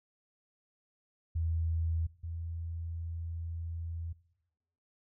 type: tone pair in turn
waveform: sine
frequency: 82 / 83.34 Hz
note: E2 / E2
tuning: -9 / +19 cents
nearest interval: unison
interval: 28 cents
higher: second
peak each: -29 / -36 dBFS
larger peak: first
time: 1.35-2.07 / 2.23-4.13 s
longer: second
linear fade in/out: 10 ms
effects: noise-tail reverb RT60 0.9 s tail -20 dB re dry